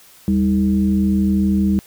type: tone with frequency modulation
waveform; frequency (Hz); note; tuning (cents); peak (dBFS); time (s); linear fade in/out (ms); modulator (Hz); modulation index
sine; 198; G3; +18; -13; 0.28-1.79; 0; 121; 0.67
effects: white hiss -47 dBFS RMS until 1.86 s